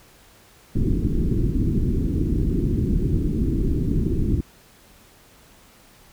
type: low-pass noise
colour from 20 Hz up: pink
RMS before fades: -21 dBFS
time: 0.75-4.41 s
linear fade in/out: 5 ms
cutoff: 370 Hz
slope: 48 dB/octave
effects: pink hiss -52 dBFS RMS until 6.12 s